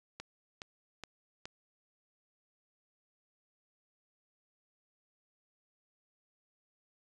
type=click train; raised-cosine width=0.2 ms; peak=-25 dBFS; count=4; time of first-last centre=0.2-1.455 s; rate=2.39 Hz; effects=resampled to 24000 Hz